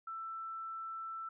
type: tone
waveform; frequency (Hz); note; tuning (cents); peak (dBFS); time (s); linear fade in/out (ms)
sine; 1330; E6; +15; -40; 0.07-1.29; 5
effects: none